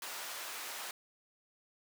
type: high-pass noise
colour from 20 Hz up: pink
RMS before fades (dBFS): -43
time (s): 0.02-0.91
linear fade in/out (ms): 2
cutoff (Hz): 830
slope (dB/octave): 12
effects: none